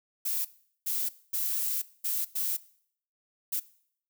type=noise bursts at uneven times; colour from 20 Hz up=violet; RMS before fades=-30 dBFS; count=6; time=0.25-0.45 / 0.86-1.09 / 1.33-1.82 / 2.04-2.25 / 2.35-2.57 / 3.52-3.6 s; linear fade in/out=10 ms; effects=noise-tail reverb RT60 0.6 s tail -19 dB re dry